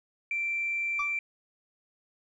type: tone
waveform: sine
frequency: 2349 Hz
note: D7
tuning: in tune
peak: -27 dBFS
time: 0.31-1.19 s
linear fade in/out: 2 ms
type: tone with exponential decay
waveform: sine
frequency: 1161 Hz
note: D6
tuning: 20 cents flat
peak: -25 dBFS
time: 0.99-1.17 s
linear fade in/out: 5 ms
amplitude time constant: 39 ms
effects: tanh soft clip ceiling -22 dBFS